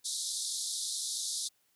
pink band-pass noise, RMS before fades -36 dBFS, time 0.04-1.49 s, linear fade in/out 20 ms, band 3600 to 11000 Hz, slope 96 dB/octave, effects white hiss -72 dBFS RMS until 1.75 s

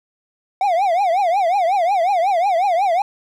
triangle tone with vibrato, 735 Hz, F#5, 12 cents flat, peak -12 dBFS, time 0.61-3.02 s, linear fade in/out 2 ms, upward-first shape triangle, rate 5.5 Hz, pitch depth 230 cents each way, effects none

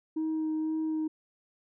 sine tone with vibrato, 314.5 Hz, D#4, 19 cents sharp, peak -26 dBFS, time 0.16-1.08 s, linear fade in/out 10 ms, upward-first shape sine, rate 2 Hz, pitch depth 11 cents each way, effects tanh soft clip ceiling -26 dBFS

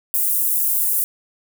pink high-pass noise, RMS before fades -19 dBFS, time 0.14-1.04 s, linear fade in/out 0 ms, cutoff 11000 Hz, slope 24 dB/octave, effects none

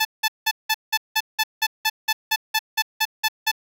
10% pulse tone bursts, 873 Hz, A5, 14 cents flat, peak -9 dBFS, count 16, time 0-3.516 s, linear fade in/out 10 ms, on 51 ms, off 180 ms, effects none

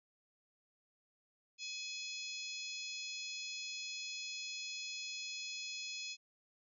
harmonic tone with a mistuned harmonic, 845 Hz, G#5, 30 cents sharp, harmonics 3 / 4 / 5 / 6 / 7 / 8, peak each -46 / -49 / -48 / -49 / -55 / -51 dBFS, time 1.58-6.17 s, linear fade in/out 50 ms, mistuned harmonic 5, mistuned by -15 cents, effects none

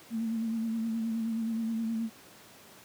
sine tone with vibrato, 225.7 Hz, A3, 44 cents sharp, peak -28 dBFS, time 0.1-2.1 s, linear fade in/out 50 ms, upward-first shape sine, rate 9.5 Hz, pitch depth 36 cents each way, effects pink hiss -53 dBFS RMS until 2.84 s + high-pass 150 Hz 12 dB/octave

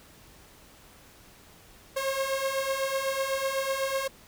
sawtooth beating tone pair, 534 / 542 Hz, C5 / C#5, +35 / -39 cents, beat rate 8 Hz, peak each -28 / -25 dBFS, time 1.96-4.08 s, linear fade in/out 10 ms, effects pink hiss -54 dBFS RMS until 4.27 s

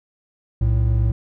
triangle tone pair together, 62.6 / 111.42 Hz, B1 / A2, +24 / +22 cents, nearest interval minor seventh, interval 998 cents, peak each -16 dBFS, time 0.61-1.12 s, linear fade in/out 5 ms, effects none

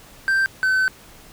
triangle tone pair in turn, 1568 / 1524.2 Hz, G6 / G6, 0 / -49 cents, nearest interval unison, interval 49 cents, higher first, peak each -14 dBFS, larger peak neither, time 0.28-0.46 / 0.63-0.88 s, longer second, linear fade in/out 0 ms, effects pink hiss -46 dBFS RMS until 1.32 s

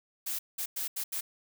blue noise bursts at uneven times, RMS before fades -34 dBFS, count 5, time 0.26-0.39 / 0.58-0.66 / 0.76-0.88 / 0.96-1.04 / 1.12-1.21 s, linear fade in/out 10 ms, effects none

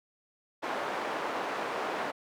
white band-pass noise, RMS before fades -34 dBFS, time 0.62-2.12 s, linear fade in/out 20 ms, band 360 to 1100 Hz, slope 12 dB/octave, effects none

